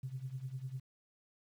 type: tone with tremolo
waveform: sine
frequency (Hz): 130.81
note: C3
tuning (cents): 0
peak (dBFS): -35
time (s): 0.03-0.8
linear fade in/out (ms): 5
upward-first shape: triangle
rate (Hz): 10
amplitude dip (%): 90
effects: tanh soft clip ceiling -31 dBFS + 11-bit